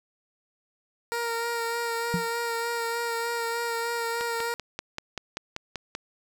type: tone with vibrato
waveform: 15% pulse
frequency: 466.2 Hz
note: A#4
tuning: in tune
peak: -21 dBFS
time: 1.12-4.54 s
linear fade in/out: 0 ms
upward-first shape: sine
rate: 3.3 Hz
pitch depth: 19 cents each way
type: tone with exponential decay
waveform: sine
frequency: 174.61 Hz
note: F3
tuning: in tune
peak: -20 dBFS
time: 2.14-2.28 s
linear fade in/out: 0 ms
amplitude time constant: 30 ms
type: click train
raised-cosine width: 0.2 ms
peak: -15 dBFS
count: 10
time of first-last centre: 4.21-5.951 s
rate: 5.17 Hz
effects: none